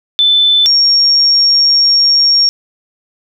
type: tone pair in turn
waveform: sine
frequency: 3520 / 5549 Hz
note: A7 / F8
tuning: 0 / -12 cents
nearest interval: minor sixth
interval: 788 cents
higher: second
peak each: -6 dBFS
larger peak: neither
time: 0.19-0.66 / 0.66-2.49 s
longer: second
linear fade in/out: 0 ms
effects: none